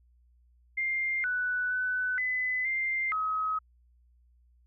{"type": "tone with pitch steps", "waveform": "sine", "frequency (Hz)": [2107, 1486, 1501, 2012, 2096, 1273], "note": ["C7", "F#6", "F#6", "B6", "C7", "D#6"], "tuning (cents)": [12, 7, 24, 32, 2, 39], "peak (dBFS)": -27, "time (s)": [0.77, 3.59], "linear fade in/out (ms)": 10, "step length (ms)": 470, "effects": ["added 60 Hz sine -60 dBFS peak until 4.66 s"]}